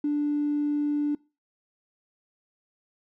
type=tone; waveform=triangle; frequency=293.5 Hz; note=D4; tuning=1 cent flat; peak=-19 dBFS; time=0.04-1.15 s; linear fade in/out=5 ms; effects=noise-tail reverb RT60 0.3 s tail -26 dB re dry + tanh soft clip ceiling -21 dBFS